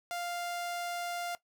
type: tone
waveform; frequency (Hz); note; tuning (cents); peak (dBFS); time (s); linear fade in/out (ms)
sawtooth; 698.5; F5; 0; -31; 0.11-1.35; 0
effects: noise-tail reverb RT60 0.1 s tail -17 dB re dry